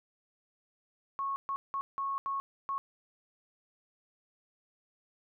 sine tone bursts at uneven times, 1099 Hz, C#6, 15 cents flat, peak -31 dBFS, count 6, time 1.19-1.36 / 1.49-1.56 / 1.74-1.81 / 1.98-2.18 / 2.26-2.4 / 2.69-2.78 s, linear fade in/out 0 ms, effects none

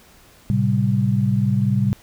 sine tone cluster, 112.2 / 132.5 / 196.7 Hz, A2 / C3 / G3, +34 / +22 / +6 cents, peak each -20 dBFS, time 0.5-1.93 s, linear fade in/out 0 ms, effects pink hiss -50 dBFS RMS until 2.02 s

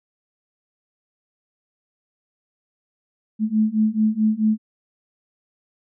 sine beating tone pair, 214.2 / 218.8 Hz, A3 / A3, -46 / -9 cents, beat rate 4.6 Hz, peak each -20 / -19 dBFS, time 3.39-4.58 s, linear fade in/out 50 ms, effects none

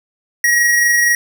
square tone with amplitude modulation, 1900 Hz, A#6, 33 cents sharp, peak -10 dBFS, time 0.44-1.15 s, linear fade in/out 2 ms, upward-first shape sine, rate 24.1 Hz, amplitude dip 25%, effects none

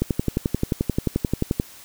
click train, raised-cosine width 3 ms, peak -7 dBFS, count 19, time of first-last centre 0.02-1.599 s, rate 11.4 Hz, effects white hiss -45 dBFS RMS until 1.84 s

